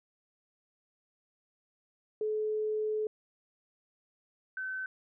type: tone pair in turn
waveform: sine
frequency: 429.5 / 1527.2 Hz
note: A4 / G6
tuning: -42 / -46 cents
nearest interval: octave + minor seventh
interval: 2196 cents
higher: second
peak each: -29 / -34 dBFS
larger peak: first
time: 2.21-3.07 / 4.57-4.86 s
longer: first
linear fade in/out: 2 ms
effects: none